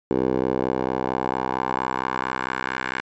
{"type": "tone with band-pass filter sweep", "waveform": "10% pulse", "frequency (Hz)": 64.4, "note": "C2", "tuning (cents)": -27, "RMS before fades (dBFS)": -25, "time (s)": [0.11, 3.01], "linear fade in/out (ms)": 0, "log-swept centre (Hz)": [430, 1700], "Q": 1.9, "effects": ["resampled to 16000 Hz"]}